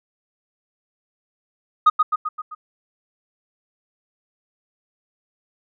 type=tone with echo; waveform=sine; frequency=1244.5 Hz; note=D#6; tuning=in tune; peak=-6 dBFS; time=1.86-1.9 s; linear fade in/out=10 ms; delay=130 ms; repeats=5; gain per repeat=-5 dB; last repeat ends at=2.55 s; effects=tanh soft clip ceiling -7 dBFS